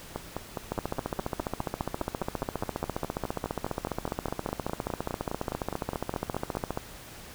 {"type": "two click trains", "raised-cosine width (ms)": 1, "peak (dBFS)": [-17, -15], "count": [32, 90], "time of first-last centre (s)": [[0.16, 6.552], [0.72, 6.774]], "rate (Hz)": [4.85, 14.7], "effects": ["pink hiss -46 dBFS RMS until 7.34 s"]}